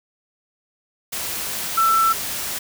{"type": "tone in noise", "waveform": "sine", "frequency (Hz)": 1333, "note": "E6", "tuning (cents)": 19, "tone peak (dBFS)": -14, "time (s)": [1.77, 2.13], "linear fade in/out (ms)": 10, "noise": "white", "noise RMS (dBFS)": -27, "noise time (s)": [1.12, 2.59], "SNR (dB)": 10, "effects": []}